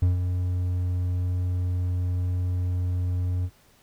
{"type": "tone with ADSR envelope", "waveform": "triangle", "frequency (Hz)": 89.9, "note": "F#2", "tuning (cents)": -49, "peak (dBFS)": -14, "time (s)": [0.02, 3.5], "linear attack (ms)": 6, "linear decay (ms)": 140, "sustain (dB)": -7, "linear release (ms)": 57, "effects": ["pink hiss -59 dBFS RMS until 3.82 s"]}